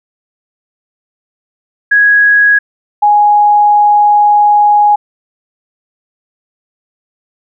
sine tone pair in turn, 1661.2 / 830.6 Hz, G#6 / G#5, 0 / 0 cents, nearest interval octave, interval 1200 cents, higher first, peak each -4 dBFS, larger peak neither, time 1.91-2.59 / 3.02-4.96 s, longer second, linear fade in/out 10 ms, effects none

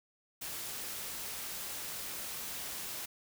white noise, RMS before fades -41 dBFS, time 0.41-3.06 s, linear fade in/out 10 ms, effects none

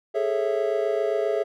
triangle chord, A major seventh, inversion third, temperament just, 412.5 / 440 / 550 / 660 Hz, G#4 / A4 / C#5 / E5, -12 / 0 / -14 / +2 cents, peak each -24 / -26 / -27 / -25 dBFS, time 0.14-1.44 s, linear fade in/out 20 ms, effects none

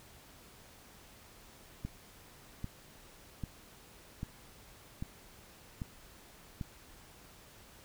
click train, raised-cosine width 5 ms, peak -25 dBFS, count 7, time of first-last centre 1.85-6.612 s, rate 1.26 Hz, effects pink hiss -57 dBFS RMS until 7.84 s

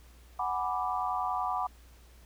sine chord, G# half-diminished seventh, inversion third, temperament equal, 740 / 830.6 / 987.8 / 1174.7 Hz, F#5 / G#5 / B5 / D6, 0 / 0 / 0 / 0 cents, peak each -33 / -38 / -34 / -34 dBFS, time 0.39-1.67 s, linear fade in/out 5 ms, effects added 60 Hz sine -53 dBFS peak until 2.25 s + pink hiss -61 dBFS RMS until 2.25 s

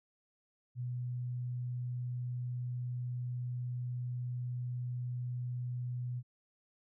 sine tone, 123.47 Hz, B2, in tune, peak -35 dBFS, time 0.75-6.23 s, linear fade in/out 50 ms, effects none

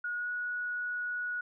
sine tone with pitch glide, 1447 to 1462.1 Hz, F#6 to F#6, -39 to -21 cents, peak -32 dBFS, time 0.04-1.41 s, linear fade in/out 5 ms, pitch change +18 cents, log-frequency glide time 0.15-0.3 s, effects none

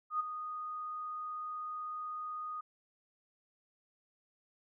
sine tone with ADSR envelope, 1238 Hz, D#6, 9 cents flat, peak -28 dBFS, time 0.1-2.61 s, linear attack 99 ms, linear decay 14 ms, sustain -10 dB, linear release 8 ms, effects none

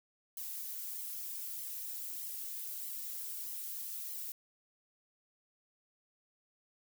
violet noise with flanger, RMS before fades -42 dBFS, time 0.37-4.32 s, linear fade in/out 2 ms, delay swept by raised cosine 0.95 to 4.45 ms, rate 1.6 Hz, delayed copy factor +0.9, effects none

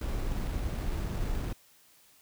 brown noise with sample-and-hold, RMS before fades -32 dBFS, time 0.01-1.53 s, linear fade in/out 5 ms, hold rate 6300 Hz, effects white hiss -61 dBFS RMS until 2.21 s

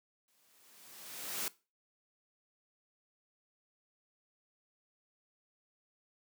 white noise with exponential growth, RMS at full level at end -35 dBFS, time 0.28-1.48 s, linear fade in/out 1 ms, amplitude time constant 260 ms, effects noise-tail reverb RT60 0.3 s tail -20 dB re dry + high-pass 150 Hz 12 dB/octave

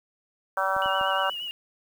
harmonic tone, 191.8 Hz, G3, 37 cents flat, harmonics 3 / 4 / 5 / 6 / 7 / 8, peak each -30 / -30 / -30 / -30 / -30 / -30 dBFS, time 0.57-1.3 s, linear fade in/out 2 ms
clicks, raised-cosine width 3 ms, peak -30 dBFS, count 3, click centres 0.765 / 0.86 / 1.012 s
sine tone with vibrato, 2888 Hz, F#7, 43 cents flat, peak -31 dBFS, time 0.82-1.51 s, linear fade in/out 0 ms, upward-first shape sine, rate 8.5 Hz, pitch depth 45 cents each way
effects 8-bit

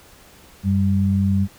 sine tone pair together, 94.12 / 196 Hz, F#2 / G3, +30 / 0 cents, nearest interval octave + minor second, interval 1270 cents, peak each -18 dBFS, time 0.63-1.48 s, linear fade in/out 50 ms, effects pink hiss -48 dBFS RMS until 1.58 s

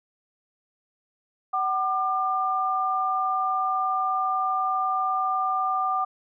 sine tone pair together, 754.7 / 1198 Hz, F#5 / D6, +34 / +34 cents, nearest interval minor sixth, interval 800 cents, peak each -26 / -24 dBFS, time 1.53-6.05 s, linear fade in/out 10 ms, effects none

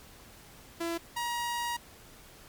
sawtooth tone pair in turn, 336.1 / 950.6 Hz, E4 / A#5, +34 / +34 cents, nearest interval octave + tritone, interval 1800 cents, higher second, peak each -27 dBFS, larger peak neither, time 0.8-0.98 / 1.16-1.77 s, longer second, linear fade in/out 10 ms, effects pink hiss -53 dBFS RMS until 2.48 s + MP3 96 kbps

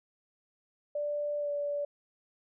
sine tone with pitch glide, 587 to 578.6 Hz, D5 to D5, -1 to -26 cents, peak -30 dBFS, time 0.95-1.85 s, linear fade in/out 5 ms, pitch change -25 cents, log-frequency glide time 1.39-1.5 s, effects none

